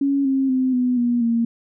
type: tone with pitch steps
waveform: sine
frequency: 278.2 / 268.3 / 258.7 / 249.4 / 240.5 / 231.9 Hz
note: C#4 / C4 / C4 / B3 / B3 / A#3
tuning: +6 / +44 / -19 / +17 / -46 / -9 cents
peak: -16 dBFS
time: 0.01-1.45 s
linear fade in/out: 5 ms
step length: 240 ms
effects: none